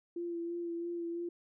sine tone with vibrato, 341.6 Hz, F4, 38 cents flat, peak -35 dBFS, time 0.16-1.29 s, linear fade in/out 5 ms, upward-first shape sine, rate 3 Hz, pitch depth 21 cents each way, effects none

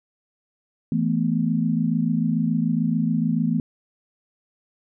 sine chord, E suspended fourth, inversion none, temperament equal, 164.81 / 220 / 246.9 Hz, E3 / A3 / B3, 0 / 0 / 0 cents, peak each -23 / -23 / -24 dBFS, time 0.92-3.6 s, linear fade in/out 2 ms, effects none

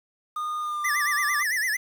triangle tone with pitch glide, 1223 to 1178.6 Hz, D#6 to D6, -30 to +6 cents, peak -25 dBFS, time 0.36-1.43 s, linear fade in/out 5 ms, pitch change -64 cents, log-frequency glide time 0.59-0.96 s
square tone with vibrato, 1864.7 Hz, A#6, in tune, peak -24 dBFS, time 0.84-1.77 s, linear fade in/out 10 ms, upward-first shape sine, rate 8.9 Hz, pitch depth 170 cents each way
effects 8-bit

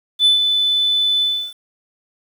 sine tone with ADSR envelope, 3502 Hz, A7, 9 cents flat, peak -6 dBFS, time 0.19-1.54 s, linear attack 63 ms, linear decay 130 ms, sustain -7 dB, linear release 320 ms, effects tanh soft clip ceiling -8 dBFS + 7-bit

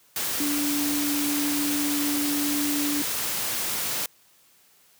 sine tone in noise, 290.4 Hz, D4, 19 cents flat, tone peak -25 dBFS, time 0.4-3.02 s, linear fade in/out 2 ms, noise white, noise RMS -28 dBFS, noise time 0.16-4.06 s, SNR 0 dB, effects white hiss -59 dBFS RMS until 4.99 s + high-pass 80 Hz 12 dB/octave

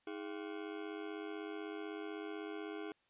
40% pulse ring-modulated tone, 366.2 Hz, F#4, 18 cents flat, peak -38 dBFS, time 0.07-2.92 s, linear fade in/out 2 ms, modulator 48 Hz, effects white hiss -75 dBFS RMS until 3.09 s + resampled to 8000 Hz

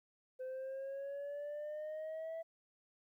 sine exponential sweep, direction up, 512 to 659.3 Hz, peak -38 dBFS, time 0.39-2.43 s, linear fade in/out 20 ms, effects tanh soft clip ceiling -40 dBFS + 13-bit

